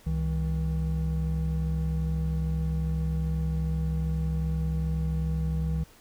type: tone pair together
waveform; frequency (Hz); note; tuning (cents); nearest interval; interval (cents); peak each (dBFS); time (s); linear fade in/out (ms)
triangle; 67.51 / 160; C#2 / D#3; -45 / +49; octave + minor third; 1494; -26; 0.06-5.84; 10
effects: pink hiss -56 dBFS RMS until 6 s